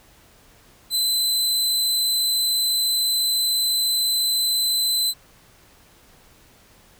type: tone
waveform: sawtooth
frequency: 4037 Hz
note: B7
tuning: 37 cents sharp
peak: -16 dBFS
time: 0.9-5.14 s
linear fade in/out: 50 ms
effects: pink hiss -53 dBFS RMS until 6.99 s